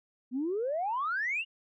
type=exponential sweep; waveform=sine; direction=up; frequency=238 to 2912 Hz; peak=-28 dBFS; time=0.31-1.45 s; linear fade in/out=50 ms; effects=tanh soft clip ceiling -24 dBFS